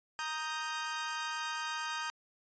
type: chord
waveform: sawtooth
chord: Eb major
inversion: second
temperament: equal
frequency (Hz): 932.3 / 1244.5 / 1568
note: Bb5 / Eb6 / G6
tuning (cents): 0 / 0 / 0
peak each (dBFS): -36 / -36 / -36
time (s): 0.19-2.1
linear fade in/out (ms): 0
effects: resampled to 16000 Hz